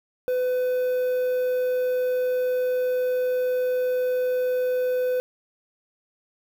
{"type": "tone with quantisation", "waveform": "triangle", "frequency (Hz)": 503, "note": "B4", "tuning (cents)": 32, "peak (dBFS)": -19, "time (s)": [0.28, 5.2], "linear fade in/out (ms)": 0, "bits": 7, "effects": []}